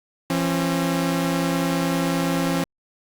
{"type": "tone pair together", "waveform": "sawtooth", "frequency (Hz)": [170.1, 270], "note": ["F3", "C#4"], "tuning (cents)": [-45, -45], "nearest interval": "minor sixth", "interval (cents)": 800, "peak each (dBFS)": [-19, -19], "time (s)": [0.3, 2.64], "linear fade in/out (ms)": 2, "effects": ["Opus 48 kbps"]}